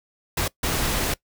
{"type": "noise bursts at uneven times", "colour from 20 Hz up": "pink", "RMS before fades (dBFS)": -24, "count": 2, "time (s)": [[0.37, 0.48], [0.63, 1.14]], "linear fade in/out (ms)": 5, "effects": ["noise-tail reverb RT60 0.1 s tail -21 dB re dry"]}